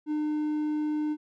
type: tone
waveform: triangle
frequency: 302.6 Hz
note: D#4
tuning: 48 cents flat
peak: -24 dBFS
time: 0.06-1.17 s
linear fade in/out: 50 ms
effects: none